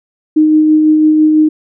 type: tone with tremolo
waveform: sine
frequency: 308.9 Hz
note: D#4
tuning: 12 cents flat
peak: -4 dBFS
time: 0.36-1.49 s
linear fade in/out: 10 ms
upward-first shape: sine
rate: 6 Hz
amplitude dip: 25%
effects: none